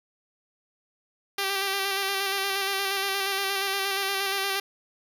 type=tone with vibrato; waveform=5% pulse; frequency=392 Hz; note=G4; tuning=in tune; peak=-14 dBFS; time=1.38-4.6 s; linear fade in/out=5 ms; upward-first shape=square; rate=8.5 Hz; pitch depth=24 cents each way; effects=none